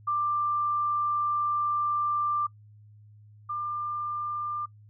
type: tone pair in turn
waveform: sine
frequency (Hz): 1184 / 1194.3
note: D6 / D6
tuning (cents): +14 / +29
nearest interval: unison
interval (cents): 15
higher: second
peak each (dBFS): -24 / -29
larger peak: first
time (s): 0.07-2.47 / 3.49-4.66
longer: first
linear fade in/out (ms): 10
effects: noise-tail reverb RT60 0.1 s tail -25 dB re dry + added 105 Hz sine -50 dBFS peak until 4.89 s